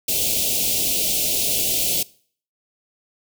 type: band-stop noise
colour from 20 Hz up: white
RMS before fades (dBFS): -21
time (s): 0.08-2.03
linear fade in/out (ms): 5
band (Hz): 710 to 2500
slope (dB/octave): 48
effects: noise-tail reverb RT60 0.5 s tail -22 dB re dry